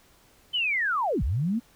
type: linear two-way sweep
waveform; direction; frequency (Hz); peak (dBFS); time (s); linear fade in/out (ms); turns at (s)
sine; down then up; 3100 to 49.09 to 245.1; -23; 0.53-1.6; 20; 1.23
effects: pink hiss -59 dBFS RMS until 1.75 s